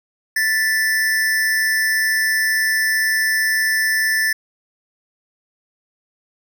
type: tone pair together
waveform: square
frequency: 1759 / 1974.4 Hz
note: A6 / B6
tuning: -1 / -1 cents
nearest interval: major second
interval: 200 cents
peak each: -17 / -25 dBFS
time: 0.36-4.33 s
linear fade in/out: 5 ms
effects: none